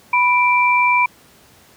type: tone pair together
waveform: sine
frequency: 987.8 / 2349 Hz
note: B5 / D7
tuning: 0 / 0 cents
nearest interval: octave + minor third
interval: 1500 cents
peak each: -14 / -15 dBFS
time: 0.13-1.06 s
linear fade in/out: 5 ms
effects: pink hiss -49 dBFS RMS until 1.76 s + high-pass 80 Hz 12 dB/octave